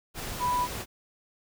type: tone in noise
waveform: sine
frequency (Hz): 987.8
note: B5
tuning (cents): 0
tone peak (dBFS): -24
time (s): 0.39-0.68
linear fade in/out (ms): 50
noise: pink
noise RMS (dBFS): -36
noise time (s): 0.14-0.86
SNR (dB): +9
effects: none